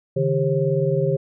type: tone cluster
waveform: sine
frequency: 139 / 158.4 / 396.5 / 537 Hz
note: C#3 / D#3 / G4 / C5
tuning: +5 / +31 / +20 / +45 cents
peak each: -23 dBFS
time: 0.16-1.17 s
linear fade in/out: 10 ms
effects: none